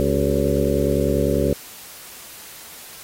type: harmonic tone with a mistuned harmonic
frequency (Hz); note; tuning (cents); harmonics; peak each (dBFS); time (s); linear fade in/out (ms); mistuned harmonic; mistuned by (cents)
70.1; C#2; +20; 1 / 2 / 3 / 4 / 5 / 6 / 7 / 8; -25 / -25 / -25 / -25 / -25 / -25 / -25 / -25; 0-1.53; 0; 5; +110
effects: white hiss -40 dBFS RMS until 3.03 s + AAC 48 kbps